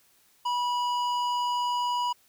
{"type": "tone with hard clipping", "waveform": "sine", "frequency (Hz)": 976, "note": "B5", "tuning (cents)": -21, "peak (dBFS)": -27, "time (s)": [0.45, 2.13], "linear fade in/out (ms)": 10, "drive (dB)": 11, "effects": ["white hiss -63 dBFS RMS until 2.28 s"]}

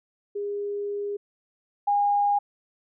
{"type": "tone pair in turn", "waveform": "sine", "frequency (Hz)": [407.5, 815], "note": ["G#4", "G#5"], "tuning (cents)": [-33, -33], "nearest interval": "octave", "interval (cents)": 1200, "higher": "second", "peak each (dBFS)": [-27, -19], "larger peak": "second", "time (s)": [[0.35, 1.17], [1.87, 2.39]], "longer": "first", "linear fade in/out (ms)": 10, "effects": []}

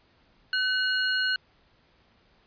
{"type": "tone cluster", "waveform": "sine", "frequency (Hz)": [1516, 2896, 4272], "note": ["F#6", "F#7", "C8"], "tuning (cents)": [42, -38, 35], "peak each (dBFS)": [-25, -31, -30], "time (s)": [0.53, 1.36], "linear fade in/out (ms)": 2, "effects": ["pink hiss -63 dBFS RMS until 2.46 s", "resampled to 11025 Hz"]}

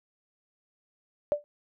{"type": "tone with exponential decay", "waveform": "sine", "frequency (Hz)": 587.3, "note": "D5", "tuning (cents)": 0, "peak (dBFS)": -18, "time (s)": [1.32, 1.44], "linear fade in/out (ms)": 0, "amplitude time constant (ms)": 24, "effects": []}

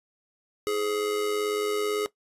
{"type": "tone with amplitude modulation", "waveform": "square", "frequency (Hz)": 419.2, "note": "G#4", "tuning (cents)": 16, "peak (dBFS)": -23, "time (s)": [0.67, 2.06], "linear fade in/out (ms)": 0, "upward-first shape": "sine", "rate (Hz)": 98, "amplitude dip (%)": 55, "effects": ["noise-tail reverb RT60 0.1 s tail -17 dB re dry", "resampled to 32000 Hz"]}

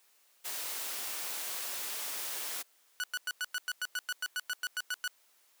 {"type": "noise", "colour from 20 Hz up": "white", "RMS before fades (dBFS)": -38, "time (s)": [0.44, 2.63], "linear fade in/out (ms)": 20}
{"type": "tone bursts", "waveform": "sawtooth", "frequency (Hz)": 1476, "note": "F#6", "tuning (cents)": -5, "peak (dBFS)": -28, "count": 16, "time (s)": [3, 5.077], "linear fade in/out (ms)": 0, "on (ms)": 37, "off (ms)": 99}
{"effects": ["white hiss -67 dBFS RMS until 5.6 s", "high-pass 400 Hz 12 dB/octave"]}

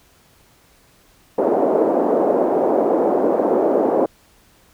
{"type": "band-pass noise", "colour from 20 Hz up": "white", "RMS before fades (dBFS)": -17, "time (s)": [1.38, 4.06], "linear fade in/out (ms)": 5, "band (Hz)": [280, 640], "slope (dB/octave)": 24, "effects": ["pink hiss -54 dBFS RMS until 4.73 s"]}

